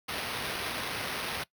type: noise with sample-and-hold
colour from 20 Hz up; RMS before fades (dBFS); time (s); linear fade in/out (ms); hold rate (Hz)
blue; -35; 0.08-1.44; 10; 7350
effects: noise-tail reverb RT60 0.1 s tail -20 dB re dry + high-pass 60 Hz 12 dB/octave